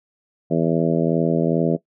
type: harmonic tone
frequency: 82.41 Hz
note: E2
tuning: in tune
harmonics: 2 / 3 / 4 / 5 / 6 / 7 / 8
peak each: -21 / -23 / -24 / -25 / -26 / -26 / -27 dBFS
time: 0.5-1.77 s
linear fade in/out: 20 ms
effects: noise-tail reverb RT60 0.1 s tail -18 dB re dry